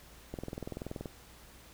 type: click train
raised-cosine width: 2 ms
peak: -25 dBFS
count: 16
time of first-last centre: 0.34-1.058 s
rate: 20.9 Hz
effects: added 60 Hz sine -59 dBFS peak until 1.73 s + pink hiss -56 dBFS RMS until 1.73 s